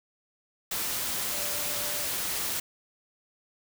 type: tone in noise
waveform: sine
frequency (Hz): 587.3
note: D5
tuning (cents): 0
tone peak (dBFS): -42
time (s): 1.32-2.05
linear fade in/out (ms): 5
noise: white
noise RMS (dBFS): -31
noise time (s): 0.71-2.6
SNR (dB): -14
effects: none